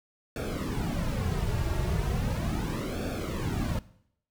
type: noise with flanger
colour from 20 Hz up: brown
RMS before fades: -30 dBFS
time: 0.36-3.79 s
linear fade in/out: 2 ms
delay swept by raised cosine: 1 to 4 ms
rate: 0.37 Hz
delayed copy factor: -0.8
effects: noise-tail reverb RT60 0.7 s tail -19 dB re dry

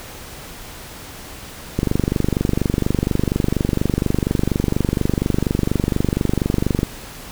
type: click train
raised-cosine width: 3 ms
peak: -4 dBFS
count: 123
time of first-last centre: 1.79-6.831 s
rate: 24.2 Hz
effects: pink hiss -36 dBFS RMS until 7.31 s

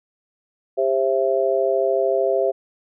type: harmonic tone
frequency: 133.2 Hz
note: C3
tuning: 31 cents sharp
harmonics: 3 / 4 / 5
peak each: -21 / -21 / -21 dBFS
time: 0.77-2.52 s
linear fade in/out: 20 ms
effects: none

